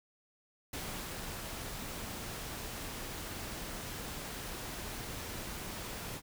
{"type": "noise with ADSR envelope", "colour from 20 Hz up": "pink", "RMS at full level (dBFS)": -40, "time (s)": [0.73, 6.22], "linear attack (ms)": 4, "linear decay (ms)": 430, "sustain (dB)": -2, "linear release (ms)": 60, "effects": []}